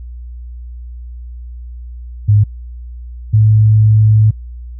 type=tone pair in turn; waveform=sine; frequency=104.1 / 107.97 Hz; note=G#2 / A2; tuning=+5 / -32 cents; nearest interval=minor second; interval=63 cents; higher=second; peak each=-5 dBFS; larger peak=neither; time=2.28-2.44 / 3.33-4.31 s; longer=second; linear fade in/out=10 ms; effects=added 60 Hz sine -26 dBFS peak until 4.79 s